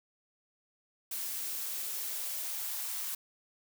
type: noise with high-pass filter sweep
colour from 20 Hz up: blue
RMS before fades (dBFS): -37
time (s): 1.11-3.15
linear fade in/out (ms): 5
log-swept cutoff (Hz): 210 to 1000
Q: 1.9
effects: none